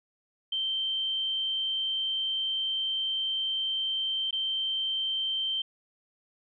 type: tone with dropouts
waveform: sine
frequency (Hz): 3125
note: G7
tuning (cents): -6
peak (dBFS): -27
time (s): 0.52-5.62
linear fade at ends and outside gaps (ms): 5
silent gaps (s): 4.309-4.327
effects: none